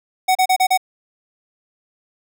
square tone bursts, 747 Hz, F#5, 16 cents sharp, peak -13 dBFS, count 5, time 0.28-0.776 s, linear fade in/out 10 ms, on 72 ms, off 34 ms, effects none

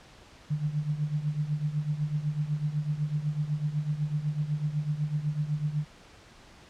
sine tone with tremolo, 150 Hz, D3, 37 cents sharp, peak -23 dBFS, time 0.5-5.85 s, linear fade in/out 10 ms, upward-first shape triangle, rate 8 Hz, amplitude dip 85%, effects pink hiss -53 dBFS RMS until 6.69 s + low-pass 6000 Hz 12 dB/octave

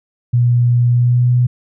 sine tone with pitch glide, 121.1 to 123.36 Hz, B2 to B2, -34 to -2 cents, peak -9 dBFS, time 0.33-1.47 s, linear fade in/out 10 ms, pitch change +32 cents, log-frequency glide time 0.89-1.29 s, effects none

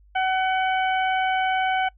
harmonic tone, 753 Hz, F#5, 30 cents sharp, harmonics 1 / 2 / 3 / 4, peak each -21 / -27 / -31 / -33 dBFS, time 0.15-1.89 s, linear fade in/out 10 ms, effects noise-tail reverb RT60 0.1 s tail -24 dB re dry + added 50 Hz sine -51 dBFS peak until 1.97 s

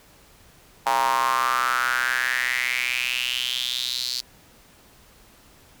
square tone with high-pass filter sweep, 62.4 Hz, B1, 19 cents sharp, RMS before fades -24 dBFS, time 0.86-4.21 s, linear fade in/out 5 ms, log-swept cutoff 860 to 4500 Hz, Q 5.8, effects pink hiss -53 dBFS RMS until 5.8 s

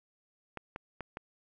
clicks, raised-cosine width 0.5 ms, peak -24 dBFS, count 4, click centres 0.573 / 0.761 / 1.007 / 1.171 s, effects none

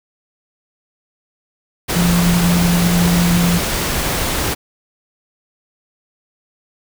sine tone in noise, 173.7 Hz, F3, 9 cents flat, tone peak -12 dBFS, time 1.95-3.59 s, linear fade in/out 20 ms, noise pink, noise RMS -19 dBFS, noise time 1.88-4.55 s, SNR +4 dB, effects none

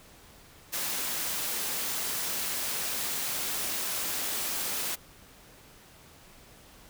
white high-pass noise, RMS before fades -32 dBFS, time 0.72-4.96 s, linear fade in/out 20 ms, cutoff 150 Hz, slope 12 dB/octave, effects pink hiss -54 dBFS RMS until 6.89 s

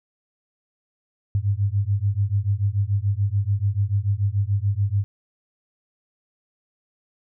sine beating tone pair, 97.4 / 104.3 Hz, G2 / G#2, -11 / +8 cents, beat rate 6.9 Hz, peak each -22 dBFS, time 1.35-5.04 s, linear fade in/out 0 ms, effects none

